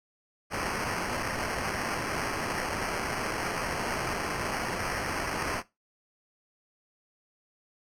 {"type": "noise with sample-and-hold", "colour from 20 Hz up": "white", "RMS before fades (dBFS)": -32, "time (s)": [0.5, 5.63], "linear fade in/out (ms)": 50, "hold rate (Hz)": 3675, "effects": ["noise-tail reverb RT60 0.2 s tail -17 dB re dry", "low-pass 11000 Hz 12 dB/octave"]}